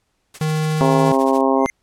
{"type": "noise with tremolo", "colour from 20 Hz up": "white", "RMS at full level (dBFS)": -34, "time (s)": [0.34, 1.41], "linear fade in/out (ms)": 2, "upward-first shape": "triangle", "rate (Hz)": 14, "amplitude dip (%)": 95}
{"type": "tone", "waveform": "square", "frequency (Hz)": 155.56, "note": "D#3", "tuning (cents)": 0, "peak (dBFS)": -18, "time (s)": [0.41, 1.12], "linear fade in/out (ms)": 2}
{"type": "harmonic tone", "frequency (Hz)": 134.1, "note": "C3", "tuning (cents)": 43, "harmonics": [2, 3, 4, 5, 6, 7, 8], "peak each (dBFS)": [-18, -20, -21, -22, -23, -23, -24], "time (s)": [0.81, 1.66], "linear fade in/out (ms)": 0}
{"type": "tone with exponential growth", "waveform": "square", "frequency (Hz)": 2094, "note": "C7", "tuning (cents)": 1, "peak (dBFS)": -23, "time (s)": [1.55, 1.7], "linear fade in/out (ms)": 1, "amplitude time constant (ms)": 31}
{"effects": ["pink hiss -68 dBFS RMS until 1.82 s", "low-pass 10000 Hz 12 dB/octave"]}